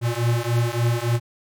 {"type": "beating tone pair", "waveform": "square", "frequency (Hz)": [116.8, 120.3], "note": ["A#2", "B2"], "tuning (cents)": [4, -45], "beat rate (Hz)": 3.5, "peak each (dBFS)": -23, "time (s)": [0.01, 1.2], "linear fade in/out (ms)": 50, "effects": []}